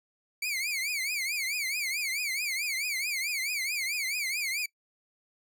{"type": "tone with vibrato", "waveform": "sawtooth", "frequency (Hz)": 2261, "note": "C#7", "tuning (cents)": 34, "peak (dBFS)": -26, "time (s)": [0.42, 4.66], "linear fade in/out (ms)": 5, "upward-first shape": "triangle", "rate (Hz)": 4.6, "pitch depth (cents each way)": 200, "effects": ["noise-tail reverb RT60 0.1 s tail -22 dB re dry"]}